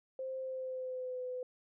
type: tone with pitch glide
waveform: sine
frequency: 524 to 503.8 Hz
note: C5 to B4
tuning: +2 to +34 cents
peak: -37 dBFS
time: 0.19-1.43 s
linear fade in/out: 2 ms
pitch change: -68 cents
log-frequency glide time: 0.39-1.22 s
effects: none